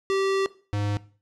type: tone pair in turn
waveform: square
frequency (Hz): 388.4 / 102.87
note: G4 / G#2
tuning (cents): -16 / -16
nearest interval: octave + major seventh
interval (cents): 2300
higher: first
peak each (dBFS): -22 / -25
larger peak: first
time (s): 0.1-0.46 / 0.73-0.97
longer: first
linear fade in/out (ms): 0
effects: noise-tail reverb RT60 0.4 s tail -18 dB re dry + low-pass 6000 Hz 12 dB/octave